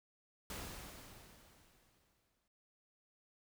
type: noise with exponential decay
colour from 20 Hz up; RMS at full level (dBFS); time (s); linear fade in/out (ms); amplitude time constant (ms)
pink; -44; 0.5-2.48; 2; 430
effects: none